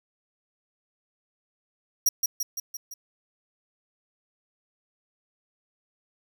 sawtooth tone with echo, 5690 Hz, F8, 31 cents sharp, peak -15 dBFS, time 2.06-2.09 s, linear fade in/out 5 ms, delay 170 ms, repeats 5, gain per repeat -4 dB, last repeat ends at 2.94 s, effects none

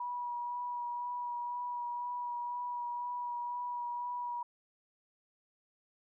sine tone with vibrato, 969 Hz, B5, 33 cents flat, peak -35 dBFS, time 0-4.43 s, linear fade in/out 5 ms, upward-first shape sine, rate 2 Hz, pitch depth 14 cents each way, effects none

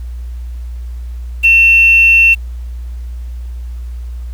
sine tone with quantisation, 2700 Hz, E7, 41 cents sharp, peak -4 dBFS, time 1.43-2.35 s, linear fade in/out 20 ms, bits 5, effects added 60 Hz sine -21 dBFS peak until 4.33 s + pink hiss -49 dBFS RMS until 4.33 s

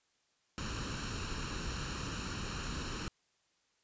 pink noise with comb filter, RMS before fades -39 dBFS, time 0.58-3.08 s, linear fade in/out 0 ms, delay 0.72 ms, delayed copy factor +0.65, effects white hiss -75 dBFS RMS until 3.83 s + resampled to 16000 Hz

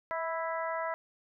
harmonic tone with a mistuned harmonic, 329.6 Hz, E4, in tune, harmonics 2 / 3 / 4 / 5 / 6, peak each -35 / -36 / -39 / -43 / -42 dBFS, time 0.11-0.94 s, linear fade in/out 0 ms, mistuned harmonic 2, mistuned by -22 cents, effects none

